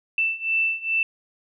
sine beating tone pair, 2660 / 2662.4 Hz, E7 / E7, +15 / +17 cents, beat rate 2.4 Hz, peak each -25 / -23 dBFS, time 0.18-1.03 s, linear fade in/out 2 ms, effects none

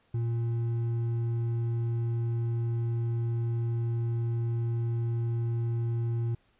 triangle tone with hard clipping, 116.54 Hz, A#2, in tune, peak -28 dBFS, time 0.14-6.35 s, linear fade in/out 5 ms, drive 8 dB, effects pink hiss -68 dBFS RMS until 6.59 s + resampled to 8000 Hz

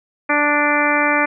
harmonic tone, 293.7 Hz, D4, in tune, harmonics 1 / 2 / 3 / 4 / 5 / 6 / 7 / 8, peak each -22 / -22 / -22 / -22 / -22 / -22 / -22 / -22 dBFS, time 0.29-1.26 s, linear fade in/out 10 ms, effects none

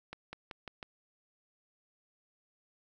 accelerating click train, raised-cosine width 0.3 ms, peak -26 dBFS, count 5, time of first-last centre 0.13-0.828 s, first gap 200 ms, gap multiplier 0.91, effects none

